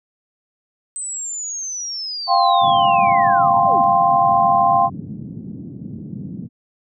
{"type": "linear sweep", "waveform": "sine", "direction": "down", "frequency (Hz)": [8210, 155.56], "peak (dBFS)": -24, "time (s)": [0.96, 3.84], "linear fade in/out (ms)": 0}
{"type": "chord", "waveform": "sine", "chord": "F suspended second", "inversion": "none", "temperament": "just", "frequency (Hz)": [698.5, 785.8, 1047.7], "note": ["F5", "G5", "C6"], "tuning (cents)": [0, 4, 2], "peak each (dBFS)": -16, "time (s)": [2.27, 4.9], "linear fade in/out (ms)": 50}
{"type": "band-pass noise", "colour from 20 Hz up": "pink", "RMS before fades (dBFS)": -31, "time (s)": [2.6, 6.49], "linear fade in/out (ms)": 50, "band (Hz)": [130, 250], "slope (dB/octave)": 24}
{"effects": []}